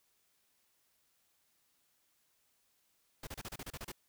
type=noise bursts; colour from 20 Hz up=pink; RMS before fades=-44 dBFS; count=10; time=3.23-3.919 s; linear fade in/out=5 ms; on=41 ms; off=31 ms; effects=white hiss -75 dBFS RMS until 4.08 s